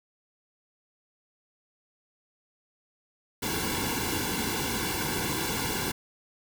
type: noise with comb filter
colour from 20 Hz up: pink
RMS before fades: -30 dBFS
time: 3.42-5.92 s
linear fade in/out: 10 ms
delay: 1.6 ms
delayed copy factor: -0.9
effects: none